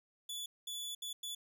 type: tone bursts at uneven times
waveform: sawtooth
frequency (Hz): 3448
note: A7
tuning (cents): -36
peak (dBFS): -37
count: 4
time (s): 0.29-0.46 / 0.67-0.95 / 1.02-1.13 / 1.23-1.35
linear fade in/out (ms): 5
effects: none